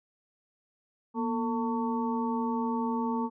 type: harmonic tone with a mistuned harmonic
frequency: 224.5 Hz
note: A3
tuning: 35 cents sharp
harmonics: 1 / 2 / 4 / 5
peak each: -29 / -36 / -33 / -39 dBFS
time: 1.14-3.3 s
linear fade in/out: 50 ms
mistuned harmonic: 1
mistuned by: +100 cents
effects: none